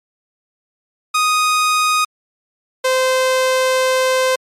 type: tone pair in turn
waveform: sawtooth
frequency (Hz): 1244.5 / 517.5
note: D#6 / C5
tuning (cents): 0 / -19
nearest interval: octave + minor third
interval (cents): 1519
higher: first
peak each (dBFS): -9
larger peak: neither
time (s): 1.14-2.05 / 2.84-4.36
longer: second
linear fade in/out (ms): 10
effects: low-pass 11000 Hz 12 dB/octave + MP3 96 kbps